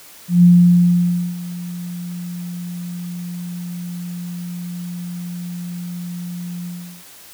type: tone with ADSR envelope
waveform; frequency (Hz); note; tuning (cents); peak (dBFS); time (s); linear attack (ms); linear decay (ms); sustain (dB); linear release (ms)
sine; 175.7; F3; +11; -5; 0.28-7.04; 150; 920; -20; 380
effects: white hiss -42 dBFS RMS until 7.33 s + high-pass 60 Hz 12 dB/octave